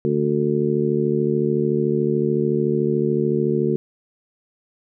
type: harmonic tone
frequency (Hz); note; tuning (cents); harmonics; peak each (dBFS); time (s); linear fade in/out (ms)
73.7; D2; +7; 2 / 3 / 4 / 5 / 6; -24 / -23 / -31 / -21 / -24; 0.05-3.76; 0
effects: none